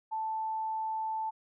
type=tone; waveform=sine; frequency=880 Hz; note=A5; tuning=in tune; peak=-31 dBFS; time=0.11-1.31 s; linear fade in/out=20 ms; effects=none